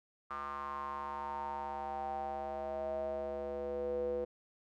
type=tone with band-pass filter sweep; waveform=square; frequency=70.7 Hz; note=C#2; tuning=35 cents sharp; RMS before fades=-39 dBFS; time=0.3-4.25 s; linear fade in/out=10 ms; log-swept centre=1200 to 470 Hz; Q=7.7; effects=none